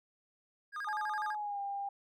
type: tone with vibrato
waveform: triangle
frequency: 1412 Hz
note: F6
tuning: 19 cents sharp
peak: -35 dBFS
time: 0.72-1.36 s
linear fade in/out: 50 ms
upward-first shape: square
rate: 12 Hz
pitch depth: 250 cents each way
type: tone with pitch glide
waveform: sine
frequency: 852 to 799.5 Hz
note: G#5 to G5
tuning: +44 to +34 cents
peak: -35 dBFS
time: 0.87-1.89 s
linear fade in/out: 5 ms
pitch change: -110 cents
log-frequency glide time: 1.33-1.6 s
effects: none